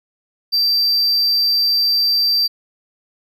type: tone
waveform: triangle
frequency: 4687 Hz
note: D8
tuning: 4 cents flat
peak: -12 dBFS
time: 0.52-2.48 s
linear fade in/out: 20 ms
effects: none